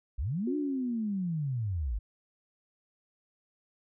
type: linear two-way sweep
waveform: sine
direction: up then down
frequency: 46.25 to 301.1 to 46.25 Hz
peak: -29 dBFS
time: 0.18-1.99 s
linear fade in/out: 10 ms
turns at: 0.56 s
type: tone with exponential decay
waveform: sine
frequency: 361.9 Hz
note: F#4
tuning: 38 cents flat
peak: -31 dBFS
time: 0.47-1.35 s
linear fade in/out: 5 ms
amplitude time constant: 190 ms
effects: none